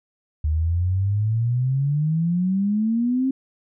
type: exponential sweep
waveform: sine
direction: up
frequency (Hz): 74.8 to 269.4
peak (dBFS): -18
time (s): 0.44-3.31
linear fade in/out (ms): 5
effects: none